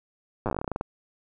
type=slowing click train; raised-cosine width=1 ms; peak=-14 dBFS; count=16; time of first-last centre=0.46-0.811 s; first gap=8 ms; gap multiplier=1.14; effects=none